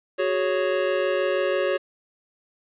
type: chord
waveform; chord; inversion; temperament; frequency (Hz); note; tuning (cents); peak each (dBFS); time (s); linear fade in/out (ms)
square; F# suspended second; none; just; 370 / 416.2 / 555; F#4 / G#4 / C#5; 0 / +4 / +2; -27 / -29 / -24; 0.18-1.78; 20
effects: resampled to 8000 Hz + 9-bit